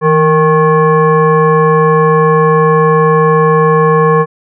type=tone with frequency modulation; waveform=sine; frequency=463.6 Hz; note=A#4; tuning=10 cents flat; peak=-5 dBFS; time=0.01-4.26 s; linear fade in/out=50 ms; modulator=625 Hz; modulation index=1.2; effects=none